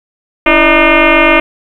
sine tone with frequency modulation, 897 Hz, A5, 33 cents sharp, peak -4 dBFS, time 0.46-1.4 s, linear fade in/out 5 ms, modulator 307 Hz, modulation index 5.8, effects 7-bit

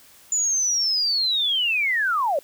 sine linear sweep, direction down, 7040 to 525 Hz, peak -19 dBFS, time 0.32-2.39 s, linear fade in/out 2 ms, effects white hiss -51 dBFS RMS until 2.43 s

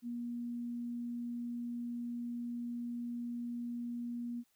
sine tone, 238.9 Hz, A#3, 43 cents sharp, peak -37 dBFS, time 0.02-4.44 s, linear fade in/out 50 ms, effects white hiss -75 dBFS RMS until 4.55 s

